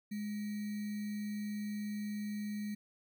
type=tone with sample-and-hold; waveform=sine; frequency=208.4 Hz; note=G#3; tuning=6 cents sharp; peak=-36 dBFS; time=0.11-2.75 s; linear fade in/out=10 ms; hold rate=2100 Hz; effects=none